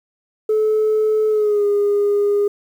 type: tone with pitch glide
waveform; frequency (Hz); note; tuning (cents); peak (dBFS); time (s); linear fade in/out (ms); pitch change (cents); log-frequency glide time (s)
sine; 431.8 to 408.7; A4 to G#4; -33 to -28; -12; 0.49-2.48; 5; -95; 1.29-1.65
effects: tanh soft clip ceiling -11 dBFS + 8-bit